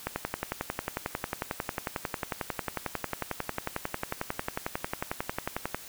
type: click train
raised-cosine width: 0.5 ms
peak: -14 dBFS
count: 64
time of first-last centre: 0.07-5.746 s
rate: 11.1 Hz
effects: white hiss -46 dBFS RMS until 5.88 s